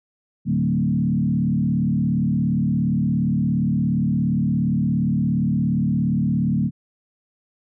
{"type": "tone with frequency modulation", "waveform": "sine", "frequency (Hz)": 185, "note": "F#3", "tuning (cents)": 0, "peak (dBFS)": -17, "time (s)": [0.45, 6.71], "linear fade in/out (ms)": 50, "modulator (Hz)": 37.2, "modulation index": 1.6, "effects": []}